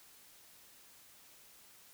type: silence
effects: white hiss -60 dBFS RMS until 1.93 s